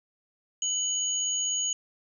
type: tone pair together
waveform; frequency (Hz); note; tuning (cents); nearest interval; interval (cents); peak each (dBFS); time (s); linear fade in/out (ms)
sine; 2988 / 6708; F#7 / G#8; +16 / +16; octave + major second; 1400; -31 / -27; 0.62-1.73; 2
effects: none